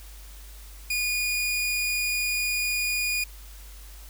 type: tone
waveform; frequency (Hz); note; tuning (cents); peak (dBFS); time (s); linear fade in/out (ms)
sawtooth; 2448; D#7; -29; -21; 0.9-3.24; 5
effects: added 50 Hz sine -42 dBFS peak until 4.09 s + white hiss -50 dBFS RMS until 4.09 s